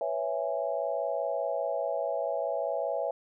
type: chord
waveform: sine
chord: C# minor seventh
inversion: third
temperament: equal with one note detuned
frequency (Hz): 493.9 / 554.4 / 659.3 / 827.3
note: B4 / C#5 / E5 / G#5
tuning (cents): 0 / 0 / 0 / -7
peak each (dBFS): -36 / -32 / -32 / -37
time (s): 0.01-3.11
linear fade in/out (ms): 2
effects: none